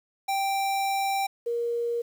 square / sine tone pair in turn, 784 / 471.6 Hz, G5 / A#4, 0 / +20 cents, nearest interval major sixth, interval 880 cents, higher first, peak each -25 dBFS, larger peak neither, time 0.28-1.27 / 1.46-2.02 s, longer first, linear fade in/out 10 ms, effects 9-bit

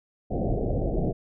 pink low-pass noise, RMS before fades -26 dBFS, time 0.3-1.13 s, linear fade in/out 20 ms, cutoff 730 Hz, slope 96 dB/octave, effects none

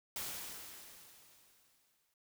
white noise with exponential decay, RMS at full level -40 dBFS, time 0.16-2.14 s, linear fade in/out 2 ms, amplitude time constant 430 ms, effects none

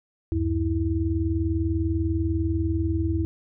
sine tone cluster, 75.7 / 95.8 / 326.4 Hz, D#2 / G2 / E4, -47 / -39 / -17 cents, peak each -26 dBFS, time 0.32-3.25 s, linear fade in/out 0 ms, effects none

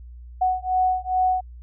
sine beating tone pair, 740 / 742.4 Hz, F#5 / F#5, 0 / +6 cents, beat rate 2.4 Hz, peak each -22 dBFS, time 0.41-1.41 s, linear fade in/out 10 ms, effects added 60 Hz sine -38 dBFS peak until 1.62 s

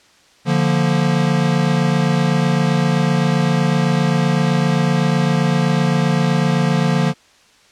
square chord, Bb major, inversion first, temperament equal, 146.83 / 174.61 / 233.1 Hz, D3 / F3 / Bb3, 0 / 0 / 0 cents, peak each -18 / -18 / -22 dBFS, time 0.45-7.14 s, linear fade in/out 50 ms, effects white hiss -51 dBFS RMS until 7.71 s + low-pass 6000 Hz 12 dB/octave

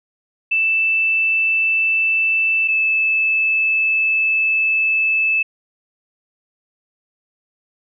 sine tone pair in turn, 2647 / 2620 Hz, E7 / E7, +7 / -11 cents, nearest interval unison, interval 18 cents, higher first, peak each -14 dBFS, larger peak neither, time 0.51-2.68 / 2.68-5.43 s, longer second, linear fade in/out 10 ms, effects none

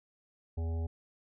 harmonic tone, 82.41 Hz, E2, in tune, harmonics 1 / 3 / 5 / 7 / 9 / 10, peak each -31 / -46 / -47 / -52 / -55 / -57 dBFS, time 0.57-0.87 s, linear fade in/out 10 ms, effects none

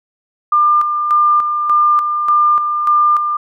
sine tone with tremolo, 1199 Hz, D6, 36 cents sharp, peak -8 dBFS, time 0.52-3.37 s, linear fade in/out 5 ms, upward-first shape square, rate 1.7 Hz, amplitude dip 50%, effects none

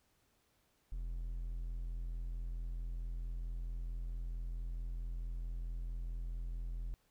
triangle tone, 42.26 Hz, E1, 44 cents sharp, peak -36 dBFS, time 0.92-6.94 s, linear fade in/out 0 ms, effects pink hiss -75 dBFS RMS until 7.1 s

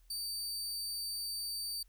sawtooth tone, 4613 Hz, D8, 32 cents flat, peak -34 dBFS, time 0.1-1.83 s, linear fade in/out 5 ms, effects added 41 Hz sine -60 dBFS peak until 1.88 s + white hiss -74 dBFS RMS until 1.88 s

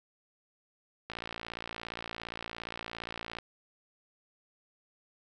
click train, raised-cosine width 0.3 ms, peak -22 dBFS, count 132, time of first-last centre 1.1-3.386 s, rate 57.3 Hz, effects none

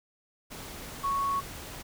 sine tone in noise, 1108.7 Hz, C#6, in tune, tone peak -26 dBFS, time 1.03-1.41 s, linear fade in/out 20 ms, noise pink, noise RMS -42 dBFS, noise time 0.5-1.83 s, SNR +13 dB, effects none

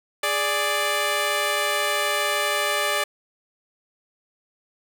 10% pulse tone pair together, 415.7 / 587.3 Hz, G#4 / D5, +2 / 0 cents, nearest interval tritone, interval 598 cents, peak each -19 / -14 dBFS, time 0.23-3.04 s, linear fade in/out 5 ms, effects none

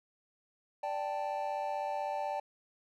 triangle chord, D suspended fourth, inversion none, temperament equal, 587.3 / 784 / 880 Hz, D5 / G5 / A5, 0 / 0 / 0 cents, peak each -36 / -35 / -36 dBFS, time 0.83-2.4 s, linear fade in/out 5 ms, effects none

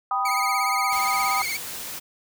sine chord, G augmented, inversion none, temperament equal, 784 / 987.8 / 1244.5 Hz, G5 / B5 / D#6, 0 / 0 / 0 cents, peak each -26 / -28 / -24 dBFS, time 0.11-1.42 s, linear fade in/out 2 ms
sawtooth tone with vibrato, 2198 Hz, C#7, 15 cents flat, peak -23 dBFS, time 0.25-1.57 s, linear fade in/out 5 ms, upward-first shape triangle, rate 17 Hz, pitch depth 99 cents each way
white noise, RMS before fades -34 dBFS, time 0.91-2 s, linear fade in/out 20 ms
effects none

